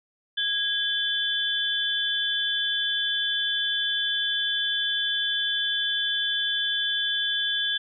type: tone cluster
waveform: sine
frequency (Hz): 1648 / 3092 / 3460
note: G#6 / G7 / A7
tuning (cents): -14 / -24 / -30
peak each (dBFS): -29 / -29 / -26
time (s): 0.37-7.78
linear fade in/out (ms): 10
effects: none